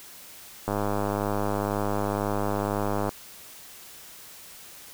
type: click train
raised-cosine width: 1 ms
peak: -13 dBFS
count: 247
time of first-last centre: 0.68-3.092 s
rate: 102 Hz
effects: white hiss -46 dBFS RMS until 4.93 s